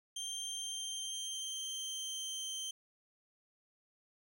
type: tone with pitch glide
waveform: 25% pulse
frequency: 3164 to 3126 Hz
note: G7 to G7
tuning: +15 to -6 cents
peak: -35 dBFS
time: 0.16-2.71 s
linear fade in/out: 5 ms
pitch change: -21 cents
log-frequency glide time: 0.45-2.51 s
effects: none